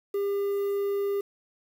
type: tone with quantisation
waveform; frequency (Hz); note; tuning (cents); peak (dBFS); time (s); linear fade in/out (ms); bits
triangle; 400.9; G4; +39; -23; 0.14-1.21; 5; 8
effects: none